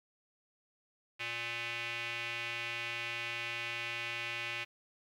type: tone with band-pass filter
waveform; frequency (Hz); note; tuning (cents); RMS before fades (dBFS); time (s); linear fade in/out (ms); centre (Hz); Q
square; 117.5; A#2; +14; -39; 1.19-4.65; 20; 2500; 3.8
effects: 11-bit